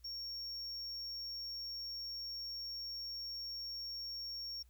triangle tone, 5520 Hz, F8, 21 cents flat, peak -40 dBFS, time 0.04-4.63 s, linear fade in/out 10 ms, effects added 60 Hz sine -61 dBFS peak until 4.69 s + white hiss -75 dBFS RMS until 4.69 s

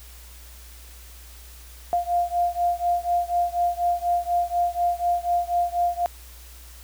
sine beating tone pair, 698.5 / 702.6 Hz, F5 / F5, 0 / +10 cents, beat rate 4.1 Hz, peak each -23 / -24 dBFS, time 1.93-6.06 s, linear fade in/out 0 ms, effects added 60 Hz sine -43 dBFS peak until 6.83 s + white hiss -48 dBFS RMS until 6.83 s

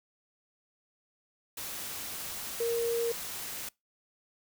sine tone in noise, 466.2 Hz, A#4, in tune, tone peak -27 dBFS, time 2.6-3.12 s, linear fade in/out 5 ms, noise white, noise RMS -39 dBFS, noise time 1.57-3.69 s, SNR +9 dB, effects noise-tail reverb RT60 0.2 s tail -24 dB re dry

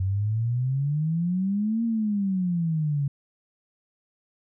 sine exponential two-way sweep, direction up then down, 92.5 to 233.1 to 138.3 Hz, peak -22 dBFS, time 0-3.08 s, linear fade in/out 5 ms, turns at 1.84 s, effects none

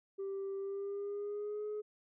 sine tone with pitch glide, 391.3 to 421.8 Hz, G4 to G#4, -3 to +27 cents, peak -35 dBFS, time 0.18-1.82 s, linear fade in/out 20 ms, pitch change +130 cents, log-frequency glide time 0.58-1.65 s, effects tanh soft clip ceiling -35 dBFS

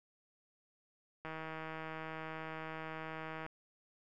click train, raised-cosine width 0.5 ms, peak -29 dBFS, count 353, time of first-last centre 1.25-3.464 s, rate 159 Hz, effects none

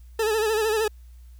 40% pulse tone with vibrato, 435.3 Hz, A4, 19 cents flat, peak -20 dBFS, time 0.19-0.88 s, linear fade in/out 5 ms, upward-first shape sine, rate 13 Hz, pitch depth 67 cents each way, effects added 60 Hz sine -43 dBFS peak until 1.39 s + white hiss -65 dBFS RMS until 1.39 s

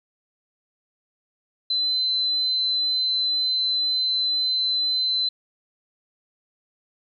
sine tone, 4049 Hz, B7, 42 cents sharp, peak -20 dBFS, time 1.7-5.29 s, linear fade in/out 5 ms, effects 10-bit

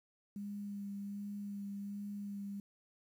sine tone with vibrato, 202 Hz, G#3, 48 cents flat, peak -40 dBFS, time 0.36-2.6 s, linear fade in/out 2 ms, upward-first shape sine, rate 1.3 Hz, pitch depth 16 cents each way, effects 11-bit

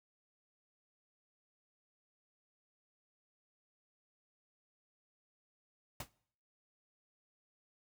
pink noise with exponential decay, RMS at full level -37 dBFS, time 6-6.09 s, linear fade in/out 5 ms, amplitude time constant 19 ms, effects noise-tail reverb RT60 0.6 s tail -22 dB re dry

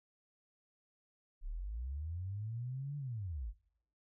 sine linear two-way sweep, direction up then down, 30.87 to 146.83 to 42.48 Hz, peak -38 dBFS, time 1.41-3.54 s, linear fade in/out 50 ms, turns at 2.97 s, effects noise-tail reverb RT60 0.8 s tail -25 dB re dry

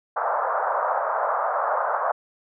pink band-pass noise, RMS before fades -24 dBFS, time 0.16-2.12 s, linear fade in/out 10 ms, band 560 to 1400 Hz, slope 48 dB/octave, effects none

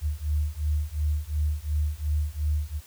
sine beating tone pair, 73.8 / 76.6 Hz, D2 / D#2, +9 / -27 cents, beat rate 2.8 Hz, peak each -27 dBFS, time 0.01-2.81 s, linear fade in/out 50 ms, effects white hiss -52 dBFS RMS until 2.86 s

